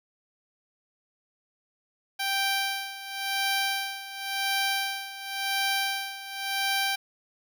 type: tone with tremolo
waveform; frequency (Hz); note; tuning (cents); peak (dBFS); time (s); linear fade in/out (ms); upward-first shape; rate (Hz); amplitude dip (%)
10% pulse; 784; G5; 0; -16; 2.19-6.96; 10; sine; 0.93; 80
effects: none